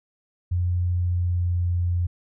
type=tone with pitch glide; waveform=sine; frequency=88.7 to 87.78 Hz; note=F2 to F2; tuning=+27 to +9 cents; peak=-20 dBFS; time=0.51-2.07 s; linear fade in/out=10 ms; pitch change=-18 cents; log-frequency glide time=0.91-1.69 s; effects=none